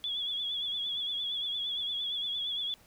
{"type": "tone with vibrato", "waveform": "sine", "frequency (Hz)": 3390, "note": "G#7", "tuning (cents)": 35, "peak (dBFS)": -31, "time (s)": [0.04, 2.74], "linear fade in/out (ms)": 0, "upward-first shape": "triangle", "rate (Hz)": 8.7, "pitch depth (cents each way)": 68, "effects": ["pink hiss -61 dBFS RMS until 2.86 s"]}